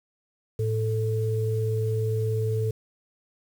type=tone pair together; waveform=sine; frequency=110.36 / 439.9 Hz; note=A2 / A4; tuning=+6 / 0 cents; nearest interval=2 octaves; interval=2394 cents; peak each=-24 / -28 dBFS; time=0.59-2.71 s; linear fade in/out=5 ms; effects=8-bit